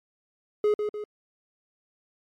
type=tone with echo; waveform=triangle; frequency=419.8 Hz; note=G#4; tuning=19 cents sharp; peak=-17 dBFS; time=0.64-0.74 s; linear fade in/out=2 ms; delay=150 ms; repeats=2; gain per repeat=-6 dB; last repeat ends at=1.04 s; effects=MP3 64 kbps